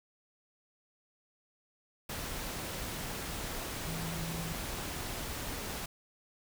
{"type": "tone in noise", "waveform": "sine", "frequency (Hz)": 164.81, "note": "E3", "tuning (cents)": 0, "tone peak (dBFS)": -38, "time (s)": [3.87, 4.53], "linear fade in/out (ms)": 5, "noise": "pink", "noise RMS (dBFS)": -39, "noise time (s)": [2.09, 5.86], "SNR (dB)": -2, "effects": []}